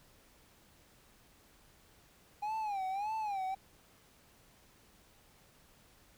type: tone with vibrato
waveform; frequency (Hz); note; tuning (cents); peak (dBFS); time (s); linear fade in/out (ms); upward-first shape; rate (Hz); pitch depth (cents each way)
triangle; 815; G#5; -33; -32; 2.42-3.55; 10; sine; 1.7; 140
effects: pink hiss -64 dBFS RMS until 6.17 s